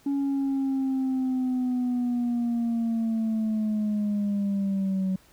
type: linear sweep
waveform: sine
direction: down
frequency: 280.9 to 187.4 Hz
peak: -21 dBFS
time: 0.06-5.16 s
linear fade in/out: 5 ms
effects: tanh soft clip ceiling -22 dBFS + pink hiss -58 dBFS RMS until 5.32 s